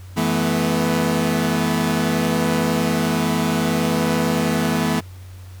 sawtooth chord, E suspended fourth, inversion none, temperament equal with one note detuned, 164.81 / 216 / 246.9 Hz, E3 / A3 / B3, 0 / -32 / 0 cents, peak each -18 dBFS, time 0.16-5.01 s, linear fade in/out 20 ms, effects added 92 Hz sine -35 dBFS peak until 5.6 s + pink hiss -49 dBFS RMS until 5.6 s

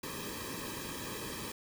pink noise with comb filter, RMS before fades -41 dBFS, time 0.03-1.52 s, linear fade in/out 5 ms, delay 1.4 ms, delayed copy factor -0.9, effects none

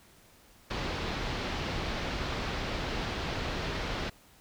pink low-pass noise, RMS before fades -34 dBFS, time 0.7-4.1 s, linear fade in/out 10 ms, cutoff 4700 Hz, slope 24 dB/octave, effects pink hiss -59 dBFS RMS until 4.4 s

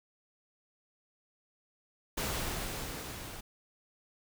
pink noise with level ramp, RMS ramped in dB -33 to -45 dBFS, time 2.17-3.41 s, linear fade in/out 10 ms, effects none

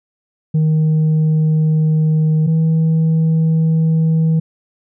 sine tone pair in turn, 156.3 / 160.79 Hz, D#3 / E3, +8 / -43 cents, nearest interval unison, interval 49 cents, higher second, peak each -8 dBFS, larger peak neither, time 0.54-2.47 / 2.47-4.4 s, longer neither, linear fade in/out 10 ms, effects tanh soft clip ceiling -10 dBFS

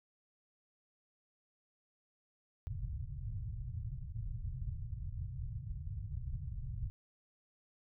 white low-pass noise, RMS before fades -41 dBFS, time 2.67-6.9 s, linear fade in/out 0 ms, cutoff 130 Hz, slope 48 dB/octave, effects none

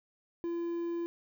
triangle tone with quantisation, 340 Hz, F4, 46 cents flat, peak -30 dBFS, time 0.44-1.06 s, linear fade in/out 0 ms, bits 10, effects none

